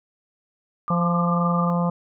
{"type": "tone with tremolo", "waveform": "sine", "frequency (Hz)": 1191, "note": "D6", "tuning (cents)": 24, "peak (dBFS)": -23, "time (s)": [0.88, 1.7], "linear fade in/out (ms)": 0, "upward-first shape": "triangle", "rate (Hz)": 7.3, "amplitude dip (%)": 45}
{"type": "harmonic tone", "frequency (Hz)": 173.4, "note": "F3", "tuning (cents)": -12, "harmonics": [1, 3, 4, 5, 6, 7], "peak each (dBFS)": [-20, -28, -32, -32, -31, -33], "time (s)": [0.9, 1.9], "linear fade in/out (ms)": 5}
{"effects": []}